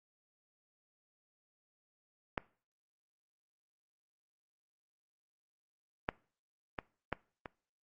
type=clicks; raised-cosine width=0.5 ms; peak=-17 / -16 / -21 / -18 / -27 dBFS; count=5; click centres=2.378 / 6.089 / 6.788 / 7.127 / 7.458 s; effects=noise-tail reverb RT60 0.4 s tail -22 dB re dry + Opus 48 kbps